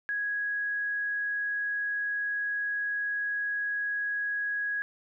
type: tone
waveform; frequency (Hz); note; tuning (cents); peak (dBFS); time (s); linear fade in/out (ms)
sine; 1661.2; G#6; 0; -28; 0.09-4.82; 0
effects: none